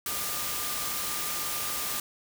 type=tone in noise; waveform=sine; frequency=1202 Hz; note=D6; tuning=40 cents sharp; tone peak=-41 dBFS; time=0.06-2 s; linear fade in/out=2 ms; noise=white; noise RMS=-32 dBFS; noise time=0.06-2 s; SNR=-12 dB; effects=none